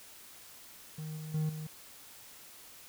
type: tone with level steps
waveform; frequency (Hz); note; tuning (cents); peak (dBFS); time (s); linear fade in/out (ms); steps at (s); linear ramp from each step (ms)
triangle; 155.3; D#3; -3; -36 / -38 / -27 / -36; 0.98-1.67; 5; 1.17 / 1.34 / 1.49; 5
effects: white hiss -53 dBFS RMS until 2.88 s